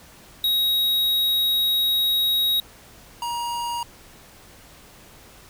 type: tone pair in turn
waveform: square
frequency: 3800 / 948.3 Hz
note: A#7 / A#5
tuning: +33 / +29 cents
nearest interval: 2 octaves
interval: 2404 cents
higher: first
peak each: -19 / -26 dBFS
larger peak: first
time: 0.44-2.6 / 3.22-3.83 s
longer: first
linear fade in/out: 2 ms
effects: pink hiss -48 dBFS RMS until 5.49 s